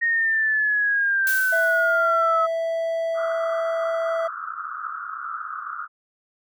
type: linear sweep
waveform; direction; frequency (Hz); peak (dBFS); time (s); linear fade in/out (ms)
sine; down; 1864.7 to 1281; -18; 0.01-2.47; 20
type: noise with exponential decay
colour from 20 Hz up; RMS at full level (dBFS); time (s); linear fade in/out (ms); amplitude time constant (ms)
blue; -27; 1.27-2.29; 0; 220
type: tone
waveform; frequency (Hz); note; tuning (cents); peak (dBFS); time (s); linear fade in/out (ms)
triangle; 659.3; E5; 0; -20; 1.52-4.28; 10
type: band-pass noise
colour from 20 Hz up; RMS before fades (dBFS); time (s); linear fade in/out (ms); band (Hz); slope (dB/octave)
white; -32; 3.14-5.88; 50; 1200 to 1400; 96
effects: none